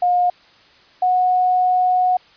sine tone pair in turn, 715 / 732.1 Hz, F5 / F#5, +41 / -19 cents, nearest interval unison, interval 40 cents, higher second, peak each -13 dBFS, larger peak neither, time 0.02-0.3 / 1.02-2.17 s, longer second, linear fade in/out 5 ms, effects white hiss -50 dBFS RMS until 2.36 s + resampled to 11025 Hz

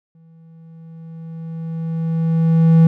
triangle tone with exponential growth, 163.4 Hz, E3, 15 cents flat, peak -4 dBFS, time 0.15-2.87 s, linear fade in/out 2 ms, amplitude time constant 590 ms, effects none

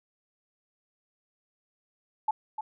sine tone with echo, 865 Hz, A5, 30 cents flat, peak -22 dBFS, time 2.28-2.31 s, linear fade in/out 5 ms, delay 300 ms, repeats 1, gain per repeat -9 dB, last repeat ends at 2.61 s, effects none

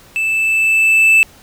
triangle tone with level ramp, 2637 Hz, E7, in tune, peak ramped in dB -13 to -4 dBFS, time 0.16-1.23 s, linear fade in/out 0 ms, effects pink hiss -44 dBFS RMS until 1.42 s

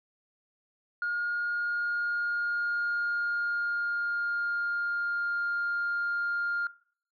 sine tone with pitch glide, 1425 to 1404.6 Hz, F6 to F6, +34 to +10 cents, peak -26 dBFS, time 1.02-6.67 s, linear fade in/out 2 ms, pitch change -24 cents, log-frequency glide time 1.42-5.38 s, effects noise-tail reverb RT60 0.5 s tail -20 dB re dry + tanh soft clip ceiling -24 dBFS

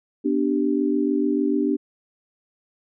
sine chord, G major, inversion first, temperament equal with one note detuned, 246.9 / 293.7 / 390.2 Hz, B3 / D4 / G4, 0 / 0 / -8 cents, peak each -24 / -21 / -25 dBFS, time 0.24-1.77 s, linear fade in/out 20 ms, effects none

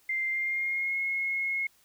sine tone with pitch glide, 2093 to 2166 Hz, C7 to C#7, 0 to -41 cents, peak -27 dBFS, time 0.09-1.67 s, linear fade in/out 5 ms, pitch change +59 cents, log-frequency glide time 0.3-0.98 s, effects white hiss -64 dBFS RMS until 1.84 s

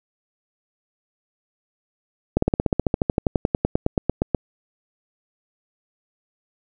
slowing click train, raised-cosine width 2 ms, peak -4 dBFS, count 24, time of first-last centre 2.37-4.347 s, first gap 54 ms, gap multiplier 1.04, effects none

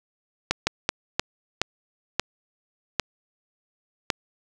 slowing click train, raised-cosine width 0.2 ms, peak -3 dBFS, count 8, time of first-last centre 0.51-4.102 s, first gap 160 ms, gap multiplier 1.38, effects none

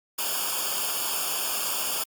white noise with comb filter, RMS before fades -28 dBFS, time 0.18-2.04 s, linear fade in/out 10 ms, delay 0.5 ms, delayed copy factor -0.95, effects Opus 48 kbps

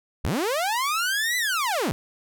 sawtooth linear two-way sweep, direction up then down, 37.63 to 2015 to 89.6 Hz, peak -19 dBFS, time 0.24-1.92 s, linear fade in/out 0 ms, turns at 1.37 s, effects none

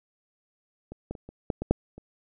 clicks, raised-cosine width 2 ms, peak -26 / -20 / -28 / -29 / -12 / -17 / -6 / -30 dBFS, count 8, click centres 0.92 / 1.11 / 1.152 / 1.29 / 1.502 / 1.62 / 1.71 / 1.98 s, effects none

